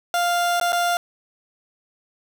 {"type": "tone with dropouts", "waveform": "30% pulse", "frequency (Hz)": 698.5, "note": "F5", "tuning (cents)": 0, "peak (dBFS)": -16, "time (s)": [0.14, 0.97], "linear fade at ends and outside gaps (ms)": 1, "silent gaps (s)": [[0.599, 0.612], [0.722, 0.729]], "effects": []}